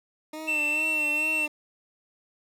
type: tone with vibrato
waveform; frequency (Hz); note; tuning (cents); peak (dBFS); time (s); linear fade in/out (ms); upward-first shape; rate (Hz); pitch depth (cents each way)
20% pulse; 305.7; D#4; -30; -30; 0.33-1.48; 5; sine; 2.3; 55
type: tone with pitch glide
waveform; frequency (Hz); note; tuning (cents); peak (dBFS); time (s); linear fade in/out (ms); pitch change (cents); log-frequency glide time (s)
triangle; 2678 to 2701; E7 to E7; +27 to +42; -22; 0.47-1.47; 20; +15; 0.73-0.89
effects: none